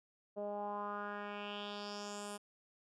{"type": "tone with low-pass filter sweep", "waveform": "10% pulse", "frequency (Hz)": 205.3, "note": "G#3", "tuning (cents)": -20, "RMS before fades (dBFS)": -43, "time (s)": [0.36, 2.38], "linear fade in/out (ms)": 20, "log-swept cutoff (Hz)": [560, 10000], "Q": 3.6, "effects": []}